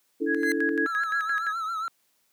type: chord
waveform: sine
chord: D suspended second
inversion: none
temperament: equal with one note detuned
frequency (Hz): 287 / 329.6 / 440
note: D4 / E4 / A4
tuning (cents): -40 / 0 / 0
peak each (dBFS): -28 / -28 / -29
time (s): 0.2-0.87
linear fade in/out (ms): 20
type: tone with tremolo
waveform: sine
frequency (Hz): 1661.2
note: G#6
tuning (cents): 0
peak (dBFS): -24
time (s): 0.26-1.53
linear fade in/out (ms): 50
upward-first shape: square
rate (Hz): 5.8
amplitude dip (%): 75
type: tone with exponential growth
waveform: sawtooth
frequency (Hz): 2053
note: C7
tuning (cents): -33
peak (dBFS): -24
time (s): 0.33-0.52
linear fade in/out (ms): 2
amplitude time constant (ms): 40
type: tone with vibrato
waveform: triangle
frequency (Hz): 1318.5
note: E6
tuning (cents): 0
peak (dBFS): -26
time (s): 0.86-1.88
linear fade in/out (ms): 0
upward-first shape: triangle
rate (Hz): 7.3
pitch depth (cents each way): 83
effects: white hiss -69 dBFS RMS until 2.32 s + high-pass 150 Hz 12 dB/octave